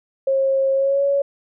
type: tone with pitch glide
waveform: sine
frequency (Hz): 539 to 559.9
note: C#5 to C#5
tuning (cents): -49 to +17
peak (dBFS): -15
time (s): 0.27-1.22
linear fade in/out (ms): 5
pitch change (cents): +66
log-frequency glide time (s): 0.74-1.03
effects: none